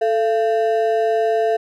triangle ring-modulated tone, 561 Hz, C#5, 21 cents sharp, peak -10 dBFS, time 0.01-1.57 s, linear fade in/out 10 ms, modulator 121 Hz, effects none

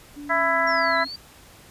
sine tone with pitch glide, 290 to 270.6 Hz, D4 to C#4, -22 to -42 cents, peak -34 dBFS, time 0.16-1.08 s, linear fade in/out 20 ms, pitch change -120 cents, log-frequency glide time 0.26-0.56 s
harmonic tone, 332.4 Hz, E4, 15 cents sharp, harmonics 2 / 3 / 4 / 5 / 6, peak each -25 / -25 / -25 / -25 / -25 dBFS, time 0.29-1.05 s, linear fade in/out 20 ms
sine exponential two-way sweep, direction down then up, 5630 to 3951 to 4703 Hz, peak -32 dBFS, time 0.67-1.16 s, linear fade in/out 5 ms, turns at 0.98 s
effects pink hiss -49 dBFS RMS until 1.7 s + resampled to 32000 Hz

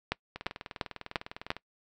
two click trains, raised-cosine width 0.3 ms, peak -12 / -22 dBFS, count 5 / 25, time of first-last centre 0.12-1.504 / 0.36-1.566 s, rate 2.89 / 19.9 Hz, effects noise-tail reverb RT60 0.1 s tail -23 dB re dry

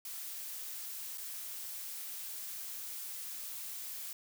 blue noise with dropouts, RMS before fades -43 dBFS, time 0.05-4.13 s, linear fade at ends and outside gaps 2 ms, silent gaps 1.175-1.18 s, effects none

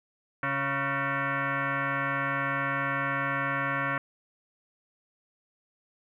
sine tone with frequency modulation, 137.7 Hz, C#3, 11 cents flat, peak -26 dBFS, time 0.43-3.98 s, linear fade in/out 2 ms, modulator 415 Hz, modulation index 4.6, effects 11-bit

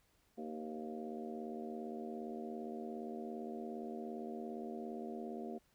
harmonic tone with a mistuned harmonic, 77.4 Hz, D#2, 9 cents flat, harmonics 3 / 4 / 5 / 6 / 7 / 8 / 9, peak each -45 / -51 / -47 / -53 / -55 / -57 / -50 dBFS, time 0.37-5.59 s, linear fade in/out 20 ms, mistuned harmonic 6, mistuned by +50 cents, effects pink hiss -74 dBFS RMS until 5.74 s

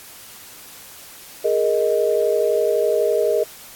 sine chord, Ab suspended second, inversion none, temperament just, 415.3 / 467.2 / 623 Hz, Ab4 / Bb4 / Eb5, 0 / +4 / +2 cents, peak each -20 dBFS, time 1.44-3.44 s, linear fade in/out 10 ms, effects white hiss -41 dBFS RMS until 3.75 s + AAC 64 kbps

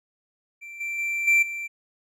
triangle tone with level steps, 2349 Hz, D7, in tune, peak -36 / -26 / -23 / -14 / -28 dBFS, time 0.61-1.68 s, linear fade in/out 20 ms, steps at 0.8 / 0.98 / 1.27 / 1.42 s, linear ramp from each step 10 ms, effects none

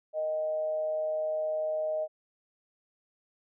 sine tone with amplitude modulation, 622.3 Hz, D#5, in tune, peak -26 dBFS, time 0.13-2.08 s, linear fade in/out 50 ms, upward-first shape sine, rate 163 Hz, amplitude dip 40%, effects none

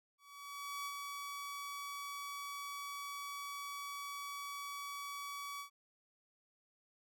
sawtooth tone with ADSR envelope, 1138 Hz, C#6, 45 cents sharp, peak -36 dBFS, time 0.18-5.7 s, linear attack 680 ms, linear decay 50 ms, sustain -3 dB, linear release 100 ms, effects none

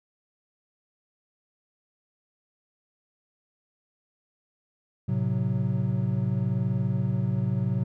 triangle chord, F# diminished, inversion first, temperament equal, 110 / 130.81 / 185 Hz, A2 / C3 / F#3, 0 / 0 / 0 cents, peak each -26 / -25 / -27 dBFS, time 5.08-7.84 s, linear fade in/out 10 ms, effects none

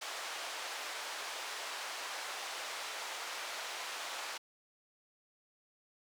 pink band-pass noise, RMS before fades -42 dBFS, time 0.01-4.38 s, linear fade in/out 10 ms, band 690 to 6800 Hz, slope 12 dB/octave, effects high-pass 400 Hz 12 dB/octave

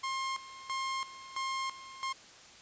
sawtooth tone with tremolo, 1065 Hz, C6, 30 cents sharp, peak -29 dBFS, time 0.03-2.13 s, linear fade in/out 10 ms, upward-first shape square, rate 1.5 Hz, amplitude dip 80%, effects white hiss -54 dBFS RMS until 2.61 s + resampled to 16000 Hz

